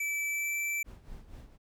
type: tone with pitch glide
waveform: square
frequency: 2313 to 2330 Hz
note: D7 to D7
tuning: -27 to -14 cents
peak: -31 dBFS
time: 0-0.83 s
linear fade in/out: 5 ms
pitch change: +13 cents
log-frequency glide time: 0.27-0.56 s
type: noise with tremolo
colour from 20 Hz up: brown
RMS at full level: -45 dBFS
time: 0.84-1.58 s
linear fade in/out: 50 ms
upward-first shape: sine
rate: 4.2 Hz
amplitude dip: 70%
effects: none